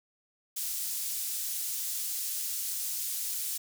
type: high-pass noise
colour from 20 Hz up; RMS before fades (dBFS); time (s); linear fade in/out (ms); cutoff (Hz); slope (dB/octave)
pink; -34; 0.56-3.58; 10; 7200; 12
effects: none